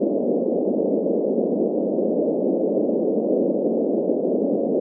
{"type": "band-pass noise", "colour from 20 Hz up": "white", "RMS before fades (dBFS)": -21, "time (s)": [0, 4.8], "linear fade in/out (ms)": 10, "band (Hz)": [200, 570], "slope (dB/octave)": 48, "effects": []}